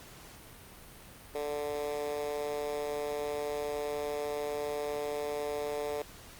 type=tone with high-pass filter; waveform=10% pulse; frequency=146.83 Hz; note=D3; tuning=in tune; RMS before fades=-35 dBFS; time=1.35-6.02 s; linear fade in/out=2 ms; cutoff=480 Hz; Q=4.4; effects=pink hiss -51 dBFS RMS until 6.39 s + Opus 48 kbps